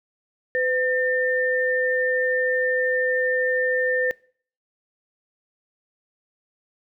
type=tone pair together; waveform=sine; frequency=506 / 1803.2 Hz; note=B4 / A6; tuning=+42 / +42 cents; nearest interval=octave + minor seventh; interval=2200 cents; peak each=-22 / -23 dBFS; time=0.55-4.11 s; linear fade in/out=0 ms; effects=noise-tail reverb RT60 0.5 s tail -23 dB re dry